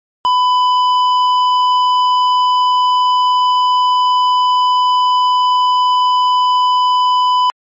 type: tone with hard clipping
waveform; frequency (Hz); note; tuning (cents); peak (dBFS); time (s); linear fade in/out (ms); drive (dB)
sine; 999; B5; +20; -11; 0.25-7.5; 0; 8
effects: MP3 32 kbps